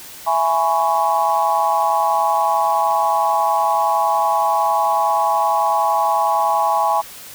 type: chord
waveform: sine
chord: C# minor seventh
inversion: first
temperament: just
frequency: 665.2 / 831.5 / 997.9 / 1108.7 Hz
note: E5 / G#5 / B5 / C#6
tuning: +16 / +2 / +18 / 0 cents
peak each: -22 / -17 / -21 / -21 dBFS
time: 0.26-7.02 s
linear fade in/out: 20 ms
effects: white hiss -37 dBFS RMS until 7.34 s